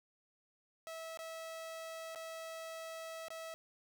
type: tone with dropouts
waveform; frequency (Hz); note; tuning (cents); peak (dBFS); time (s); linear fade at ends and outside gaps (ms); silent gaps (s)
sawtooth; 650; E5; -24; -40; 0.87-3.54; 0; 1.173-1.19 / 2.149-2.158 / 3.283-3.304
effects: none